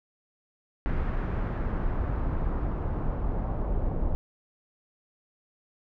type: noise with low-pass filter sweep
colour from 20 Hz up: brown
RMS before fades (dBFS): -28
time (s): 0.86-4.15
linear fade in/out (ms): 0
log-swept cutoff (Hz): 1800 to 800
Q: 1.3
effects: none